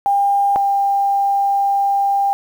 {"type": "tone pair in turn", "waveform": "sine", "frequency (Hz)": [801, 796.5], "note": ["G5", "G5"], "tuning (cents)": [37, 27], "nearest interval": "unison", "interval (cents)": 10, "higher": "first", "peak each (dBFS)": [-12, -13], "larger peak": "first", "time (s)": [[0.06, 0.56], [0.56, 2.33]], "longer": "second", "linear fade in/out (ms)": 0, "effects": ["7-bit"]}